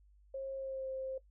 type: tone with pitch glide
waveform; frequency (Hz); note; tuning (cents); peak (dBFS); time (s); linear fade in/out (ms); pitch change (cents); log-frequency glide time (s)
sine; 538 to 527.5; C5 to C5; +48 to +14; -37; 0.34-1.18; 5; -34; 0.56-0.88
effects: noise-tail reverb RT60 0.1 s tail -18 dB re dry + added 50 Hz sine -61 dBFS peak until 1.3 s